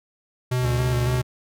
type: tone with vibrato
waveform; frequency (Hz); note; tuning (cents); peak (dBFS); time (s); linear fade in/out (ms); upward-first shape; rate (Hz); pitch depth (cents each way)
square; 123.9; B2; +6; -21; 0.51-1.22; 10; square; 3.6; 26
type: tone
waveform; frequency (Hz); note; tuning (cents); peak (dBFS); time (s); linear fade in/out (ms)
sawtooth; 71; C#2; +42; -23; 0.6-1.23; 50
effects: none